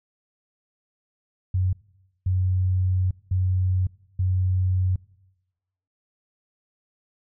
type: tone bursts at uneven times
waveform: sine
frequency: 92.5 Hz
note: F#2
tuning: in tune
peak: -19 dBFS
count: 4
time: 1.54-1.73 / 2.26-3.11 / 3.31-3.87 / 4.19-4.96 s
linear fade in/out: 5 ms
effects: noise-tail reverb RT60 1.0 s tail -23 dB re dry